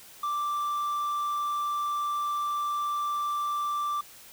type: tone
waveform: triangle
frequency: 1174.7 Hz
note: D6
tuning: in tune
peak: -25 dBFS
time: 0.23-4.01 s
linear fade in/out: 5 ms
effects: white hiss -50 dBFS RMS until 4.32 s